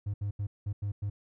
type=tone bursts at uneven times; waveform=triangle; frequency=101.7 Hz; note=G#2; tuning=36 cents flat; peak=-27 dBFS; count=6; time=0.06-0.14 / 0.21-0.31 / 0.39-0.47 / 0.66-0.73 / 0.82-0.92 / 1.02-1.1 s; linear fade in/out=10 ms; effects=tanh soft clip ceiling -25 dBFS